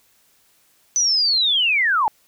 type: linear sweep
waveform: sine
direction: down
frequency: 6050 to 809 Hz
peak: -15 dBFS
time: 0.96-2.08 s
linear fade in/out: 0 ms
effects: white hiss -59 dBFS RMS until 2.27 s